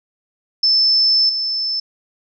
sine tone with level steps, 5274 Hz, E8, in tune, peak -11 / -18 dBFS, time 0.63-1.8 s, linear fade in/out 5 ms, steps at 1.29 s, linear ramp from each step 5 ms, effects none

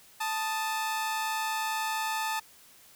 sawtooth tone pair together, 880 / 1244.5 Hz, A5 / D#6, 0 / 0 cents, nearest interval tritone, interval 600 cents, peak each -26 / -33 dBFS, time 0.2-2.4 s, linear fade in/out 10 ms, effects white hiss -56 dBFS RMS until 2.95 s

